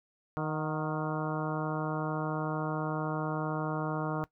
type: harmonic tone with a mistuned harmonic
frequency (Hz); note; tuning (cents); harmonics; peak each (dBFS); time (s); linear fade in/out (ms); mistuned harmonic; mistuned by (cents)
155.56; D#3; 0; 1 / 2 / 3 / 4 / 5 / 6 / 7 / 8 / 9; -34 / -37 / -39 / -40 / -41 / -42 / -42 / -43 / -44; 0.37-4.24; 0; 5; -49
effects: noise-tail reverb RT60 0.1 s tail -19 dB re dry